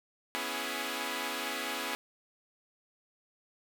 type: chord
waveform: 5% pulse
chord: C# minor seventh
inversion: third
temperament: equal with one note detuned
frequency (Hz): 246.9 / 277.2 / 329.6 / 418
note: B3 / C#4 / E4 / G#4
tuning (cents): 0 / 0 / 0 / +11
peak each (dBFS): -28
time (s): 0.35-1.95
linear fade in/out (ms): 0
effects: none